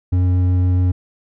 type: tone with hard clipping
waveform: sine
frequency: 90.7 Hz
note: F#2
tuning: 34 cents flat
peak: -14 dBFS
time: 0.12-0.92 s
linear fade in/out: 10 ms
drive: 6 dB
effects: none